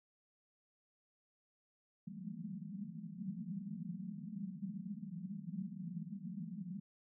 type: band-pass noise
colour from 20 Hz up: white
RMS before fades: -45 dBFS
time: 2.07-6.8 s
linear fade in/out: 10 ms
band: 160 to 220 Hz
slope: 96 dB/octave
effects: none